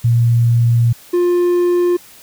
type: tone pair in turn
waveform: sine / triangle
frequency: 117.7 / 352.7 Hz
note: A#2 / F4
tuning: +17 / +17 cents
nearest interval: octave + perfect fifth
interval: 1900 cents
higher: second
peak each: -9 dBFS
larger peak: neither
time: 0.04-0.93 / 1.13-1.97 s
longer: first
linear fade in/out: 10 ms
effects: white hiss -42 dBFS RMS until 2.22 s